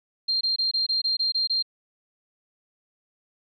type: tone bursts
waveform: sine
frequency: 4186 Hz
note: C8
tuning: in tune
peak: -21 dBFS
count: 9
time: 0.28-1.626 s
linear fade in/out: 10 ms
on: 130 ms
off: 22 ms
effects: none